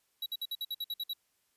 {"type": "tone bursts", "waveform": "square", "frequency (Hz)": 3894, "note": "B7", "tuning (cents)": -25, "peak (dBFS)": -34, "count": 10, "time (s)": [0.22, 1.134], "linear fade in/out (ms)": 5, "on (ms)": 41, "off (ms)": 56, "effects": ["white hiss -75 dBFS RMS until 1.56 s", "resampled to 32000 Hz"]}